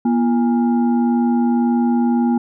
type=tone with frequency modulation; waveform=sine; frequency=240.1 Hz; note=B3; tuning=49 cents flat; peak=-13 dBFS; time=0.05-2.38 s; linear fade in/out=5 ms; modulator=582 Hz; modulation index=0.56; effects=none